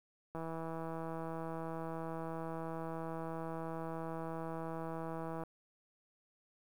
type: click train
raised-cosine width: 1 ms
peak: -29 dBFS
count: 830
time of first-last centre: 0.35-5.436 s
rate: 163 Hz
effects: 10-bit